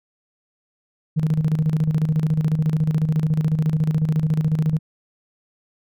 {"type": "tone with tremolo", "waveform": "sine", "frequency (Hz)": 156.1, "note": "D#3", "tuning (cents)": 6, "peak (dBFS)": -13, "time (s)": [1.16, 4.79], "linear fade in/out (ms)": 20, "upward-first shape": "square", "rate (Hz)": 14, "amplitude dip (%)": 65, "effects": ["tanh soft clip ceiling -12 dBFS"]}